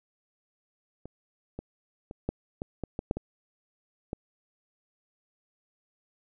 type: clicks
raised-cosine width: 2 ms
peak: -28 / -23 / -26 / -15 / -20 / -19 / -18 / -12 / -20 / -19 dBFS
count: 10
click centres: 1.056 / 1.59 / 2.111 / 2.29 / 2.619 / 2.837 / 2.991 / 3.111 / 3.17 / 4.131 s
effects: none